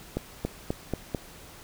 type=accelerating click train; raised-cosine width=2 ms; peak=-14 dBFS; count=5; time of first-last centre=0.17-1.148 s; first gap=280 ms; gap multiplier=0.91; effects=pink hiss -48 dBFS RMS until 1.63 s